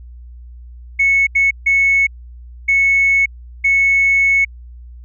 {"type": "tone bursts at uneven times", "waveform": "sine", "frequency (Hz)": 2204, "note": "C#7", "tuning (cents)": -11, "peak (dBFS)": -9, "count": 5, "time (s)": [[0.99, 1.27], [1.35, 1.51], [1.66, 2.07], [2.68, 3.26], [3.64, 4.45]], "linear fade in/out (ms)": 10, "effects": ["tanh soft clip ceiling -5 dBFS", "added 60 Hz sine -33 dBFS peak until 5.04 s"]}